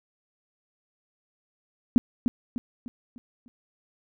sine tone with echo, 243.5 Hz, B3, 24 cents flat, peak -12 dBFS, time 1.96-1.98 s, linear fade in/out 0 ms, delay 300 ms, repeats 5, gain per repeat -7 dB, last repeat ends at 3.48 s, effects none

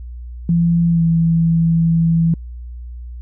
sine tone with pitch glide, 169.5 to 165.53 Hz, E3 to E3, +49 to +8 cents, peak -11 dBFS, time 0.49-2.34 s, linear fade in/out 2 ms, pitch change -41 cents, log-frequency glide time 0.88-1.04 s, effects added 60 Hz sine -28 dBFS peak until 3.21 s

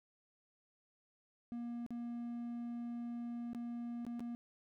triangle tone with dropouts, 237.3 Hz, A#3, 31 cents sharp, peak -38 dBFS, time 1.52-4.35 s, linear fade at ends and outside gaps 0 ms, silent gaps 1.864-1.906 / 3.532-3.548 / 4.051-4.066 / 4.195-4.205 s, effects none

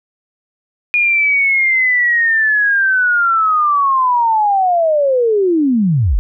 sine linear sweep, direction down, 2444 to 35.77 Hz, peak -10 dBFS, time 0.94-6.19 s, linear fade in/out 0 ms, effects none

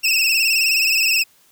25% pulse tone with vibrato, 2637 Hz, E7, in tune, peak -11 dBFS, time 0.03-1.24 s, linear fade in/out 20 ms, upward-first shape sine, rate 19 Hz, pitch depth 73 cents each way, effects white hiss -55 dBFS RMS until 1.51 s

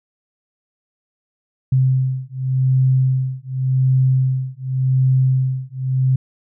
sine beating tone pair, 130.2 / 131.08 Hz, C3 / C3, -8 / +4 cents, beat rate 0.88 Hz, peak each -17 dBFS, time 1.72-6.16 s, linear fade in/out 5 ms, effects none

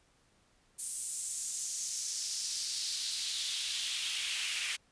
pink noise with high-pass filter sweep, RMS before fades -36 dBFS, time 0.78-4.77 s, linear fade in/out 20 ms, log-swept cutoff 9000 to 2400 Hz, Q 2.5, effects pink hiss -69 dBFS RMS until 4.91 s + resampled to 22050 Hz

